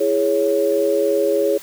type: chord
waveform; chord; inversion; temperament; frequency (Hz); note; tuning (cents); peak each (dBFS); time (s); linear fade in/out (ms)
sine; C# minor; first; just; 332.6 / 415.8 / 554.4; E4 / G#4 / C#5; +16 / +2 / 0; -23 / -18 / -18; 0-1.58; 10
effects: white hiss -39 dBFS RMS until 1.62 s